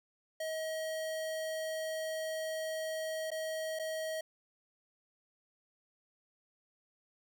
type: tone with dropouts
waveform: square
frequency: 635 Hz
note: D#5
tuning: 35 cents sharp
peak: -36 dBFS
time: 0.4-4.21 s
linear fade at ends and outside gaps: 5 ms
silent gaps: 3.305-3.315 / 3.79-3.795 s
effects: none